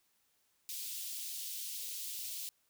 white high-pass noise, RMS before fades -42 dBFS, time 0.69-2.49 s, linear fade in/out 0 ms, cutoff 3000 Hz, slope 24 dB/octave, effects white hiss -75 dBFS RMS until 2.69 s

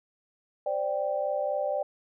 sine chord, C suspended second, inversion none, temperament equal, 523.3 / 587.3 / 784 Hz, C5 / D5 / G5, 0 / 0 / 0 cents, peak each -33 / -28 / -33 dBFS, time 0.66-1.83 s, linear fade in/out 5 ms, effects none

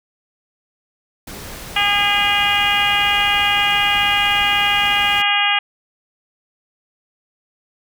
pink noise, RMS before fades -33 dBFS, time 1.27-5.22 s, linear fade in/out 5 ms
harmonic tone, 407.6 Hz, G#4, 32 cents flat, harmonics 2 / 3 / 4 / 5 / 6 / 7 / 8, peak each -21 / -24 / -23 / -22 / -21 / -19 / -24 dBFS, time 1.76-5.59 s, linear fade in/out 5 ms
effects none

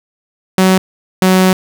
sawtooth tone pair in turn, 187.5 / 186.43 Hz, F#3 / F#3, +23 / +13 cents, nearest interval unison, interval 10 cents, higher first, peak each -3 dBFS, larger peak neither, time 0.58-0.78 / 1.22-1.53 s, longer second, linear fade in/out 2 ms, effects 7-bit

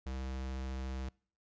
square tone with vibrato, 65.41 Hz, C2, in tune, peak -38 dBFS, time 0.06-1.09 s, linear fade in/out 5 ms, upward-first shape triangle, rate 14 Hz, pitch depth 9 cents each way, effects noise-tail reverb RT60 0.5 s tail -26 dB re dry + resampled to 16000 Hz

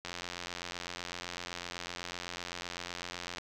click train, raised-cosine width 0.2 ms, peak -21 dBFS, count 294, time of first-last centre 0.05-3.383 s, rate 87.9 Hz, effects 10-bit

